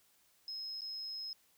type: tone with dropouts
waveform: sine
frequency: 5140 Hz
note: E8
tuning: 45 cents flat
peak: -39 dBFS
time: 0.48-1.33 s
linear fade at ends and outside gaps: 1 ms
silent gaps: 0.809-0.818 s
effects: tanh soft clip ceiling -35 dBFS + white hiss -70 dBFS RMS until 1.57 s